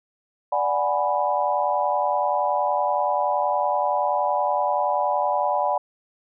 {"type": "chord", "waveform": "sine", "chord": "G# half-diminished seventh", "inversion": "second", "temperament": "equal", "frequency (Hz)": [587.3, 740, 830.6, 987.8], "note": ["D5", "F#5", "G#5", "B5"], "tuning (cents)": [0, 0, 0, 0], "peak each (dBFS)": -25, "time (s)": [0.52, 5.78], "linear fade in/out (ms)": 5, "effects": []}